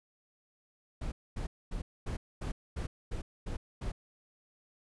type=noise bursts; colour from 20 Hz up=brown; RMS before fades=-36 dBFS; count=9; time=1.01-3.92 s; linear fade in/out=10 ms; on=110 ms; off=240 ms; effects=resampled to 24000 Hz

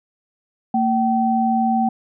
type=tone pair together; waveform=sine; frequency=228.3 / 768 Hz; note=A#3 / G5; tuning=-36 / -36 cents; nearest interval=octave + major sixth; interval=2100 cents; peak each=-18 dBFS; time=0.74-1.89 s; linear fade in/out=5 ms; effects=none

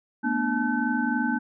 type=tone cluster; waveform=sine; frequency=220.9 / 244.4 / 295.7 / 863 / 1524 Hz; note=A3 / B3 / D4 / A5 / G6; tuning=+7 / -18 / +12 / -34 / -49 cents; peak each=-31 / -26 / -30 / -31 / -29 dBFS; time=0.23-1.39 s; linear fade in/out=20 ms; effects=none

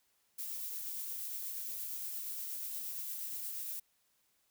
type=noise with tremolo; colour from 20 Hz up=violet; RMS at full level=-40 dBFS; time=0.38-3.8 s; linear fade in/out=10 ms; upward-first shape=triangle; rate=8.5 Hz; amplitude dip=25%; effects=white hiss -75 dBFS RMS until 4.5 s

